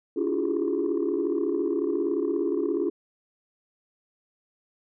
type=tone cluster; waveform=sine; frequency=285.1 / 329.1 / 346.4 / 383.2 / 417.6 Hz; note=C#4 / E4 / F4 / G4 / G#4; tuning=+49 / -3 / -14 / -39 / +10 cents; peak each=-29 / -31 / -27 / -31 / -28 dBFS; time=0.16-2.9 s; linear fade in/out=10 ms; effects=tanh soft clip ceiling -17 dBFS